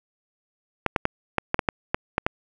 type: clicks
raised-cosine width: 0.5 ms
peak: -5 dBFS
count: 10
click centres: 0.863 / 0.962 / 1.054 / 1.383 / 1.544 / 1.592 / 1.688 / 1.945 / 2.181 / 2.265 s
effects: none